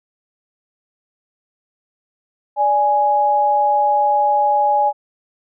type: tone pair together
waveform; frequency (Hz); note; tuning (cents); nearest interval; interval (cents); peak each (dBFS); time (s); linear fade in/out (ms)
sine; 584.7 / 832; D5 / G#5; -8 / +3; tritone; 611; -20 / -13; 2.56-4.93; 50
effects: none